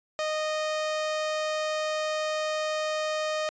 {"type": "tone", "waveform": "sawtooth", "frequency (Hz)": 618, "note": "D#5", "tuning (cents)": -12, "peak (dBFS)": -23, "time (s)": [0.19, 3.49], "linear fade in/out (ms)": 0, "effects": ["resampled to 16000 Hz"]}